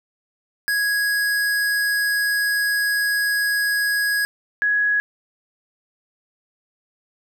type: tone pair in turn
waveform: square / sine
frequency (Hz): 1661.2 / 1671.8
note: G#6 / G#6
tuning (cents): 0 / +11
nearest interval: unison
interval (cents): 11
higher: second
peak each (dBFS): -19 / -16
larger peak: second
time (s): 0.68-4.25 / 4.62-5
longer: first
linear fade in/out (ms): 0
effects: none